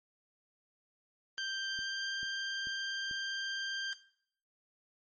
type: tone with pitch glide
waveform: 20% pulse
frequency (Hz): 1571 to 1581.9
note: G6 to G6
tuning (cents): +3 to +15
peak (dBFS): -30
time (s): 1.38-3.93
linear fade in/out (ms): 0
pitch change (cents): +12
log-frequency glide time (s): 1.52-2.11
type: click train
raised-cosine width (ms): 3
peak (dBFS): -40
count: 4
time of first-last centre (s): 1.79-3.112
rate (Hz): 2.27
effects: noise-tail reverb RT60 0.6 s tail -17 dB re dry + MP3 32 kbps